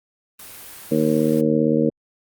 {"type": "noise", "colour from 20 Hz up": "white", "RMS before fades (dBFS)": -39, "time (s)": [0.39, 1.41], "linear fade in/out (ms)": 5}
{"type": "harmonic tone", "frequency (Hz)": 77.78, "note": "D#2", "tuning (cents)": 0, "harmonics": [2, 3, 4, 5, 6, 7], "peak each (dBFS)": [-25, -20, -21, -31, -21, -25], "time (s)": [0.91, 1.9], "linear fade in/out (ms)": 10}
{"effects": ["Opus 32 kbps"]}